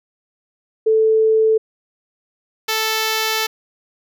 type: tone pair in turn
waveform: sine / 5% pulse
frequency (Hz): 440 / 440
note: A4 / A4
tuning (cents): 0 / 0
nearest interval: unison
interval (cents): 0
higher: neither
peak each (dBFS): -11 / -6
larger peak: second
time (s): 0.86-1.58 / 2.68-3.47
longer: second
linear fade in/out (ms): 10
effects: none